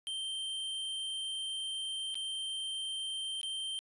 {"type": "tone with dropouts", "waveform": "square", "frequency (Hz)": 3136, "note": "G7", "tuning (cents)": 0, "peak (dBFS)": -36, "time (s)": [0.07, 3.79], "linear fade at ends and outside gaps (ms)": 0, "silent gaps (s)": [[2.144, 2.154], [3.414, 3.431]], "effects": ["resampled to 24000 Hz"]}